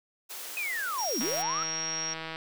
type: high-pass noise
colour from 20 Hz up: white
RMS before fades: -40 dBFS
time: 0.29-1.43 s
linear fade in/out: 20 ms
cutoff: 320 Hz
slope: 24 dB/octave
type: linear two-way sweep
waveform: sine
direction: down then up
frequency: 2556 to 201.9 to 1350 Hz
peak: -30 dBFS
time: 0.57-1.63 s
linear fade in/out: 0 ms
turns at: 1.2 s
type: tone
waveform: sine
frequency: 5610 Hz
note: F8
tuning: 7 cents sharp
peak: -31 dBFS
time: 0.98-2.14 s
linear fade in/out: 10 ms
type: click train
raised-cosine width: 0.3 ms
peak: -21 dBFS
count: 186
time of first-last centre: 1.21-2.359 s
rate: 161 Hz
effects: none